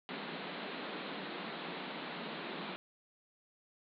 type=band-pass noise; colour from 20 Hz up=pink; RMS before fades=-43 dBFS; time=0.09-2.76 s; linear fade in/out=0 ms; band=160 to 4200 Hz; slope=96 dB/octave; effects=none